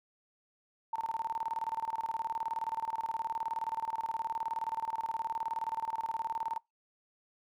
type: tone with tremolo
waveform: sine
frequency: 903 Hz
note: A5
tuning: 45 cents sharp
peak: -30 dBFS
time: 0.93-6.58 s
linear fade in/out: 5 ms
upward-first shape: square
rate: 19 Hz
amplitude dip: 80%
effects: noise-tail reverb RT60 0.2 s tail -25 dB re dry